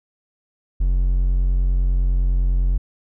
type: tone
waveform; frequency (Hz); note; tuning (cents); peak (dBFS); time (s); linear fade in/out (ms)
triangle; 44.97; F#1; -49; -13; 0.8-2.78; 10
effects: none